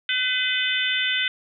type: harmonic tone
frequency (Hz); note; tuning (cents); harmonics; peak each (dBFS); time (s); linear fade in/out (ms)
506; B4; +42; 3 / 4 / 5 / 6 / 7; -27 / -27 / -29 / -26 / -27; 0.09-1.28; 2
effects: none